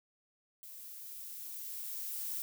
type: noise with level ramp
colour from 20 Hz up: violet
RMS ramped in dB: -50 to -38 dBFS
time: 0.63-2.42 s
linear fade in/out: 0 ms
effects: none